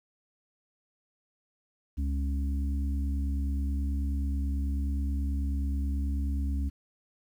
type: harmonic tone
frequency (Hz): 69.3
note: C#2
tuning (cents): 0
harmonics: 1 / 3 / 4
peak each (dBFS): -27 / -40 / -39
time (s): 1.97-6.7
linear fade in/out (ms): 20
effects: 10-bit

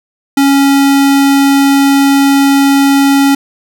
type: tone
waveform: square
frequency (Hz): 277.2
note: C#4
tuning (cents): 0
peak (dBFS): -6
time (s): 0.37-3.35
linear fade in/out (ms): 5
effects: none

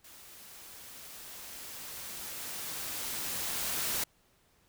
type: noise with level ramp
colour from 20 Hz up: white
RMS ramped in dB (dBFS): -53 to -32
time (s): 0.04-4.04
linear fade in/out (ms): 5
effects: pink hiss -68 dBFS RMS until 4.68 s

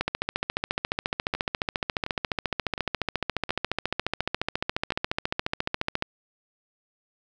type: two click trains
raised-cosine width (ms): 0.3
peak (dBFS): -16 / -9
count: 6 / 87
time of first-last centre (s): 1.35-4.921 / 0.01-6.024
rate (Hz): 1.4 / 14.3
effects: none

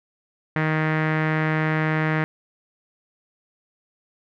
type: tone with low-pass filter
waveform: sawtooth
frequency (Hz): 156.4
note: D#3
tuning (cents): +9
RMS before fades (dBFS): -22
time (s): 0.56-2.24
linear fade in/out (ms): 0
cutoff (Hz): 1900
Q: 3.6
effects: none

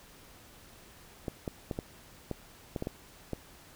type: clicks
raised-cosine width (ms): 2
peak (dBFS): -20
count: 9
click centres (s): 1.282 / 1.478 / 1.712 / 1.789 / 2.313 / 2.762 / 2.824 / 2.871 / 3.333
effects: pink hiss -55 dBFS RMS until 3.75 s

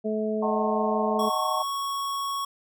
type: harmonic tone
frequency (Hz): 215.9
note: A3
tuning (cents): -33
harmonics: 1 / 2 / 3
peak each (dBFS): -28 / -28 / -31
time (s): 0.04-1.3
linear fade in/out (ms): 20
type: chord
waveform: sine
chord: D# diminished seventh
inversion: none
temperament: just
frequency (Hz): 622.3 / 746.7 / 896 / 1075.3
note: D#5 / F#5 / A5 / C6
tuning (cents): 0 / +16 / +31 / +47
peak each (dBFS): -31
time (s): 0.42-1.63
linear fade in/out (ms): 10
type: tone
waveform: square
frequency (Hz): 1108.7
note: C#6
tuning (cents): 0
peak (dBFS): -28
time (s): 1.19-2.45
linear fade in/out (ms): 5
effects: none

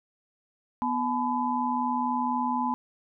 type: tone cluster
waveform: sine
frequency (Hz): 246.7 / 859 / 1003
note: B3 / A5 / B5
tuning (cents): -2 / -42 / +26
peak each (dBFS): -29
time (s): 0.82-2.74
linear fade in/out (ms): 0
effects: none

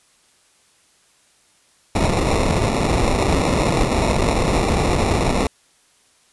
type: noise with sample-and-hold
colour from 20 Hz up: pink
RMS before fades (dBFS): -18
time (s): 1.95-5.47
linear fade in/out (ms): 2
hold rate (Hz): 1575
effects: white hiss -57 dBFS RMS until 6.32 s + resampled to 24000 Hz

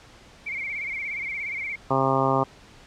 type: tone with vibrato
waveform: sine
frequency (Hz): 2217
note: C#7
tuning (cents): 0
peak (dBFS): -28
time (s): 0.46-1.76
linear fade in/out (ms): 10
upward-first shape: sine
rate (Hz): 17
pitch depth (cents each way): 99
type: harmonic tone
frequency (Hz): 134.1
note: C3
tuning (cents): +43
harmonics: 1 / 2 / 3 / 4 / 5 / 6 / 7 / 8 / 9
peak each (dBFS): -28 / -28 / -28 / -28 / -28 / -28 / -28 / -28 / -28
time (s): 1.9-2.44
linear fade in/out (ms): 10
effects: pink hiss -50 dBFS RMS until 2.86 s + low-pass 6000 Hz 12 dB/octave

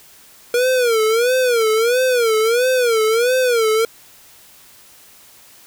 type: tone with vibrato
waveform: square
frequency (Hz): 473.2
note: A#4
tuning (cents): +26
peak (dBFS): -14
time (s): 0.54-3.85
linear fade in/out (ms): 2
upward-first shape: sine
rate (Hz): 1.5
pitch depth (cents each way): 150
effects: white hiss -46 dBFS RMS until 5.66 s

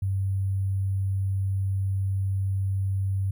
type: tone with sample-and-hold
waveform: sine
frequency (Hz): 96.8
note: G2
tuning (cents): -21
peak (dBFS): -23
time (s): 0.02-3.31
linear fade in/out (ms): 5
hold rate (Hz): 11025
effects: none

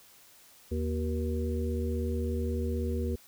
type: harmonic tone with a mistuned harmonic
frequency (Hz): 79.2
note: D#2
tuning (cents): +31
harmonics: 1 / 3 / 5 / 6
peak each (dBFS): -30 / -35 / -37 / -38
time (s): 0.71-3.16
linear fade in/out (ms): 10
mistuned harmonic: 5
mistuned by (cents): -76
effects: white hiss -57 dBFS RMS until 3.27 s

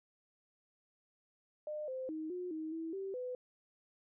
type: tone with pitch steps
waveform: sine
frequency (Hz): 605 / 519 / 314 / 360.1 / 315.1 / 325.6 / 387.8 / 501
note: D#5 / C5 / D#4 / F#4 / D#4 / E4 / G4 / B4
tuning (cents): -49 / -14 / +16 / -47 / +22 / -21 / -19 / +25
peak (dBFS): -38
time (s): 1.67-3.35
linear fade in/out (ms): 2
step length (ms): 210
effects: none

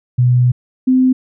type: tone pair in turn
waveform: sine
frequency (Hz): 124 / 257.2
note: B2 / C4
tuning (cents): +7 / -30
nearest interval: octave + minor second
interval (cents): 1263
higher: second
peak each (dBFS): -8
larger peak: neither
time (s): 0.18-0.52 / 0.87-1.13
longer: first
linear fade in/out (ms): 10
effects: none

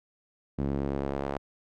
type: tone with band-pass filter sweep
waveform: sawtooth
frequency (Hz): 69.3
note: C#2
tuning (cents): 0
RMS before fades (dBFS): -31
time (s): 0.58-1.38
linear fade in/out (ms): 10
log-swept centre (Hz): 230 to 700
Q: 1
effects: none

